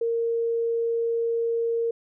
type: tone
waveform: sine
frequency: 462.6 Hz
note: A#4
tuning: 13 cents flat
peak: -22 dBFS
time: 0.01-1.91 s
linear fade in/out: 5 ms
effects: none